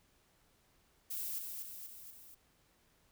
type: noise with echo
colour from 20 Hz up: violet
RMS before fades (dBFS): -40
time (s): 1.1-1.39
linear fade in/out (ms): 10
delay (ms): 240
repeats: 4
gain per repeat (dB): -4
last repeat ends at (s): 2.35
effects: pink hiss -71 dBFS RMS until 3.11 s